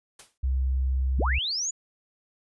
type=noise with exponential decay; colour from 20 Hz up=white; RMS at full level=-42 dBFS; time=0.19-0.38 s; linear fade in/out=5 ms; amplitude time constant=40 ms
type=tone; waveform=sine; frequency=65.4 Hz; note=C2; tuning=in tune; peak=-22 dBFS; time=0.43-1.39 s; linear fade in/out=10 ms
type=linear sweep; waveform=sine; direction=up; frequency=30.87 to 7040 Hz; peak=-26 dBFS; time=1.18-1.71 s; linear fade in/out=10 ms
effects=resampled to 24000 Hz